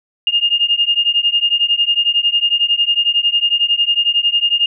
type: beating tone pair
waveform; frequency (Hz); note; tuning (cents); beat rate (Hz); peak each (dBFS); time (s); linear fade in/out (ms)
sine; 2825 / 2836; F7 / F7; +19 / +26; 11; -15; 0.27-4.66; 2
effects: none